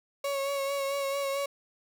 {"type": "tone with vibrato", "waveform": "35% pulse", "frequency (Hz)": 554.4, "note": "C#5", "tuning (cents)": 0, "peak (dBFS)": -27, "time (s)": [0.24, 1.46], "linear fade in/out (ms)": 5, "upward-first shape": "sine", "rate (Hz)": 4.5, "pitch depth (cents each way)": 26, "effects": ["10-bit"]}